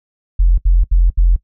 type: tone bursts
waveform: sine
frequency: 43.33 Hz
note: F1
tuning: 13 cents flat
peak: -6 dBFS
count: 4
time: 0.39-1.363 s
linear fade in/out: 10 ms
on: 190 ms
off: 71 ms
effects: noise-tail reverb RT60 0.1 s tail -21 dB re dry + tanh soft clip ceiling -2 dBFS